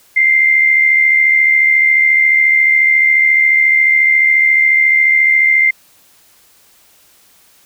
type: tone with amplitude modulation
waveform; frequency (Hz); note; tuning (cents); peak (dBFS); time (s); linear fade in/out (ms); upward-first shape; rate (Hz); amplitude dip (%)
sine; 2093; C7; 0; -5; 0.16-5.71; 10; sine; 74.2; 50
effects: white hiss -49 dBFS RMS until 7.65 s